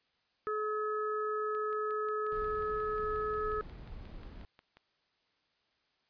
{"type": "harmonic tone", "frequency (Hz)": 426.9, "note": "G#4", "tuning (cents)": 48, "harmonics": [1, 3, 4], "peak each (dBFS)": [-34, -35, -46], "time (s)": [0.47, 3.61], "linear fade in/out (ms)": 0}
{"type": "click train", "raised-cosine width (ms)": 0.3, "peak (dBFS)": -39, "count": 19, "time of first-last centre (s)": [1.55, 4.77], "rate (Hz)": 5.59}
{"type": "noise", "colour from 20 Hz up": "brown", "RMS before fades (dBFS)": -46, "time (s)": [2.32, 4.45], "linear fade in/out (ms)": 0}
{"effects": ["white hiss -75 dBFS RMS until 6.09 s", "resampled to 11025 Hz"]}